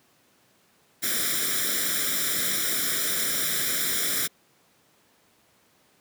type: noise with comb filter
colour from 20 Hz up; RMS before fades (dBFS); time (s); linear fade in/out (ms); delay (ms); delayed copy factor
white; -26; 1.02-4.28; 20; 0.55; +0.95
effects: pink hiss -62 dBFS RMS until 6 s + high-pass 150 Hz 12 dB/octave